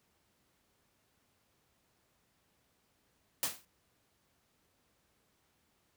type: noise with exponential decay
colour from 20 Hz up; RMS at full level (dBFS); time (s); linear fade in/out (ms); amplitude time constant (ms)
white; -29; 3.43-3.65; 1; 46
effects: pink hiss -74 dBFS RMS until 5.96 s + high-pass 60 Hz 12 dB/octave